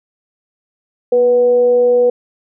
sine tone with frequency modulation, 490 Hz, B4, 14 cents flat, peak -8 dBFS, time 1.12-2.1 s, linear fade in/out 5 ms, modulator 251 Hz, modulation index 0.21, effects none

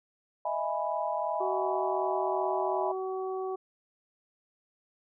sine chord, E major seventh, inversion third, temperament equal with one note detuned, 622.3 / 665 / 830.6 / 987.8 Hz, D#5 / E5 / G#5 / B5, 0 / +15 / 0 / 0 cents, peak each -34 dBFS, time 0.45-2.92 s, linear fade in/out 5 ms
harmonic tone, 377.4 Hz, F#4, 34 cents sharp, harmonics 1 / 2 / 3, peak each -32 / -38 / -42 dBFS, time 1.4-3.56 s, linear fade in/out 10 ms
effects none

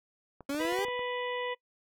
clicks, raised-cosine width 1 ms, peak -32 dBFS, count 10, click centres 0.407 / 0.502 / 0.547 / 0.604 / 0.651 / 0.725 / 0.789 / 0.851 / 0.884 / 0.993 s
30% pulse exponential sweep, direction up, 273.1 to 410.7 Hz, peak -28 dBFS, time 0.49-0.85 s, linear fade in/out 5 ms
harmonic tone, 493.9 Hz, B4, in tune, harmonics 1 / 2 / 4 / 5 / 6 / 7, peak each -34 / -38 / -39 / -47 / -44 / -49 dBFS, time 0.59-1.55 s, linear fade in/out 20 ms
effects noise-tail reverb RT60 0.1 s tail -23 dB re dry

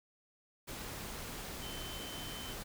sine tone in noise, 3069 Hz, G7, 37 cents flat, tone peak -47 dBFS, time 1.61-2.54 s, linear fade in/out 20 ms, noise pink, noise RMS -44 dBFS, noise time 0.67-2.64 s, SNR -6 dB, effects none

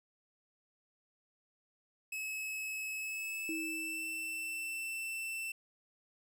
45% pulse tone with pitch glide, 2581 to 2670 Hz, E7 to E7, -37 to +22 cents, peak -37 dBFS, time 2.12-5.52 s, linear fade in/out 5 ms, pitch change +59 cents, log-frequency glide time 2.96-4.05 s
sine tone with exponential decay, 321.1 Hz, E4, 45 cents flat, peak -36 dBFS, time 3.49-5.1 s, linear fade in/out 1 ms, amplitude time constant 350 ms
effects none

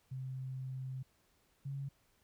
sine tone pair in turn, 130.81 / 138.28 Hz, C3 / C#3, 0 / -4 cents, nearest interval minor second, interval 96 cents, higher second, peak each -39 / -38 dBFS, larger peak second, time 0.11-1.03 / 1.65-1.89 s, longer first, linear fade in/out 10 ms, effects pink hiss -73 dBFS RMS until 2.23 s

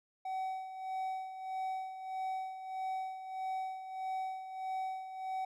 triangle tone with tremolo, 757 Hz, F#5, 39 cents sharp, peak -32 dBFS, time 0.25-5.45 s, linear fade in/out 5 ms, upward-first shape sine, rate 1.6 Hz, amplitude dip 65%, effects none

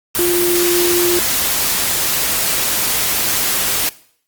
sine tone in noise, 350.7 Hz, F4, 7 cents sharp, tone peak -14 dBFS, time 0.19-1.19 s, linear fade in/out 0 ms, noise white, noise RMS -17 dBFS, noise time 0.15-3.89 s, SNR 0 dB, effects noise-tail reverb RT60 0.6 s tail -20 dB re dry + Opus 32 kbps

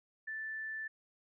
sine tone, 1760 Hz, A6, in tune, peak -38 dBFS, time 0.27-0.88 s, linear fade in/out 10 ms, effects none

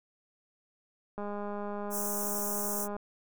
click train, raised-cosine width 1 ms, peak -25 dBFS, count 367, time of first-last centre 1.18-2.965 s, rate 205 Hz
white high-pass noise, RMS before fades -35 dBFS, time 1.9-2.88 s, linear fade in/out 50 ms, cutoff 5600 Hz, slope 96 dB/octave
effects none

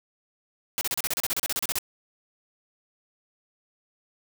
white noise bursts, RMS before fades -27 dBFS, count 16, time 0.78-1.786 s, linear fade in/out 0 ms, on 31 ms, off 34 ms, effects none

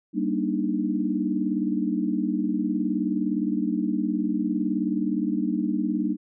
sine chord, Eb major seventh, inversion first, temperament just, 194.45 / 233.3 / 291.7 / 311.1 Hz, G3 / Bb3 / D4 / Eb4, -14 / +2 / -12 / 0 cents, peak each -28 dBFS, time 0.13-6.17 s, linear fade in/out 50 ms, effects none

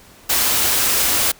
white band-stop noise, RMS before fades -17 dBFS, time 0.29-1.32 s, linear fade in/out 10 ms, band 140 to 200 Hz, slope 96 dB/octave, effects pink hiss -46 dBFS RMS until 1.39 s

